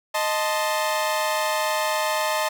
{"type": "chord", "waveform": "sawtooth", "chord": "A diminished", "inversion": "second", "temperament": "equal", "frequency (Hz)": [622.3, 880, 1046.5], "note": ["Eb5", "A5", "C6"], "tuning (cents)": [0, 0, 0], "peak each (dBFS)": [-21, -22, -25], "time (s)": [0.14, 2.49], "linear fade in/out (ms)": 10, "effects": []}